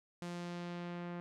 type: tone with low-pass filter sweep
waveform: sawtooth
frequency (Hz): 174.4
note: F3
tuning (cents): -2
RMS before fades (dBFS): -43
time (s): 0.22-1.2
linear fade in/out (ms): 0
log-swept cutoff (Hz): 8600 to 1900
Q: 0.87
effects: none